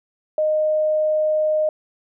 sine tone, 617 Hz, D#5, 15 cents flat, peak -16 dBFS, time 0.38-1.69 s, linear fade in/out 2 ms, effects none

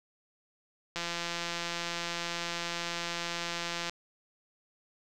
click train, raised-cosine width 0.2 ms, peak -17 dBFS, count 503, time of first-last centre 0.96-3.896 s, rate 171 Hz, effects none

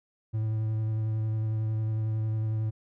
triangle tone with vibrato, 109.5 Hz, A2, 8 cents flat, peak -24 dBFS, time 0.33-2.71 s, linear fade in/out 20 ms, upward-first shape sine, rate 11 Hz, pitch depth 15 cents each way, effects none

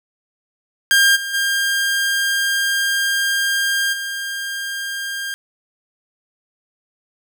sawtooth tone with level steps, 1604 Hz, G6, 39 cents sharp, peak -7 / -20 / -13 / -20 dBFS, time 0.91-5.34 s, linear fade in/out 0 ms, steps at 1.15 / 1.33 / 3.92 s, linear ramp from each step 20 ms, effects none

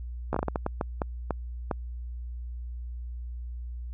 slowing click train, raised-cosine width 1 ms, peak -13 dBFS, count 12, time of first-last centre 0.33-1.712 s, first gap 14 ms, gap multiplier 1.4, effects added 60 Hz sine -34 dBFS peak until 3.93 s

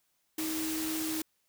sine tone in noise, 316.8 Hz, D#4, 31 cents sharp, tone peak -33 dBFS, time 0.38-1.22 s, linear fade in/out 5 ms, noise white, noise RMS -37 dBFS, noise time 0.38-1.22 s, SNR +1 dB, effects white hiss -75 dBFS RMS until 1.48 s

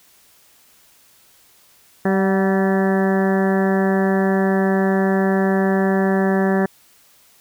harmonic tone with a mistuned harmonic, 192.9 Hz, G3, 28 cents flat, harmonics 1 / 2 / 3 / 4 / 5 / 6 / 7 / 8 / 9 / 10, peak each -17 / -20 / -25 / -26 / -32 / -35 / -35 / -35 / -28 / -38 dBFS, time 2.05-6.66 s, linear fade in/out 5 ms, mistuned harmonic 4, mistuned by -34 cents, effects white hiss -53 dBFS RMS until 7.4 s

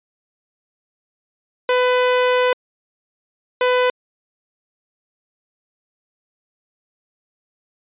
sawtooth tone bursts at uneven times, 500 Hz, B4, 21 cents sharp, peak -10 dBFS, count 2, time 1.69-2.53 / 3.61-3.9 s, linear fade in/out 2 ms, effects resampled to 8000 Hz

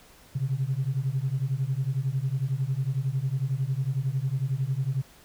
sine beating tone pair, 128.1 / 139.1 Hz, C3 / C#3, -36 / +6 cents, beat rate 11 Hz, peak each -27 dBFS, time 0.35-5.02 s, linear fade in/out 10 ms, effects tanh soft clip ceiling -18 dBFS + pink hiss -54 dBFS RMS until 5.24 s

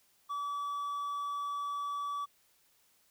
triangle tone, 1148 Hz, D6, 40 cents flat, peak -32 dBFS, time 0.29-2.26 s, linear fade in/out 20 ms, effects white hiss -69 dBFS RMS until 3.1 s

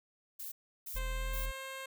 violet noise bursts, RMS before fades -43 dBFS, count 3, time 0.39-1.46 s, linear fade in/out 10 ms, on 130 ms, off 340 ms
triangle tone, 40.98 Hz, E1, 9 cents flat, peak -32 dBFS, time 0.94-1.52 s, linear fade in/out 20 ms
10% pulse tone with pitch glide, 522 to 532.4 Hz, C5 to C5, -4 to +30 cents, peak -33 dBFS, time 0.96-1.86 s, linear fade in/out 5 ms, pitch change +34 cents, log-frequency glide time 1.08-1.48 s
effects none

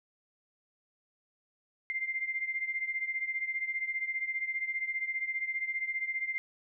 sine beating tone pair, 2093 / 2108 Hz, C7 / C7, 0 / +12 cents, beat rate 15 Hz, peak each -33 / -37 dBFS, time 1.9-6.38 s, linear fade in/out 0 ms, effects none

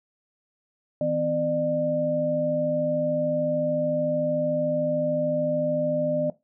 sine tone cluster, 159.7 / 253.2 / 600 Hz, D#3 / B3 / D5, +45 / +43 / +37 cents, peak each -31 / -30 / -23 dBFS, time 1.01-6.3 s, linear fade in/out 2 ms, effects noise-tail reverb RT60 0.2 s tail -17 dB re dry

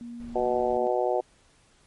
sine tone with pitch glide, 237.2 to 235.6 Hz, A#3 to A#3, +30 to +19 cents, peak -36 dBFS, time 0.01-0.87 s, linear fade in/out 0 ms, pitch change -11 cents, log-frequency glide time 0.33-0.44 s
brown noise, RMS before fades -46 dBFS, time 0.2-0.77 s, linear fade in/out 0 ms
harmonic tone, 123.47 Hz, B2, in tune, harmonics 3 / 4 / 5 / 6 / 7, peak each -28 / -28 / -28 / -29 / -34 dBFS, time 0.35-1.21 s, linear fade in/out 10 ms
effects pink hiss -61 dBFS RMS until 1.86 s + MP3 48 kbps

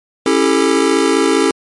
square chord, A dominant seventh, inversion first, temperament just, 275 / 330 / 396 / 440 Hz, C#4 / E4 / G4 / A4, -14 / +2 / +18 / 0 cents, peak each -17 dBFS, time 0.26-1.51 s, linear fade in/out 2 ms, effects MP3 48 kbps

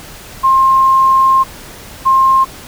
sine tone pair in turn, 1062 / 1062 Hz, C6 / C6, +25 / +25 cents, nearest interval unison, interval 0 cents, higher neither, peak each -6 dBFS, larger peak neither, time 0.43-1.44 / 2.05-2.45 s, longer first, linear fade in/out 20 ms, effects pink hiss -33 dBFS RMS until 2.67 s

